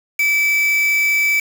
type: tone with quantisation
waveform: triangle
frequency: 2305 Hz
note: D7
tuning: 33 cents flat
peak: -12 dBFS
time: 0.19-1.4 s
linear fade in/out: 5 ms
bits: 4
effects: none